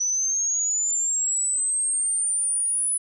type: linear sweep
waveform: sine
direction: up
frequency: 5920 to 10010 Hz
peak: -21 dBFS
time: 0-2.98 s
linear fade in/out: 10 ms
effects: none